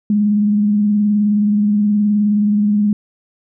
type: tone with vibrato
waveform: sine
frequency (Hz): 207.7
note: G#3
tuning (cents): 0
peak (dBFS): -11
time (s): 0.1-2.93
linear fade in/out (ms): 2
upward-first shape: sine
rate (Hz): 19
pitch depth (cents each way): 33
effects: none